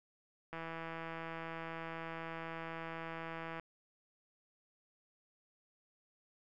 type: click train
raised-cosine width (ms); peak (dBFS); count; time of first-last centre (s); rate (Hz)
0.5; -29; 504; 0.53-3.597; 164
effects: none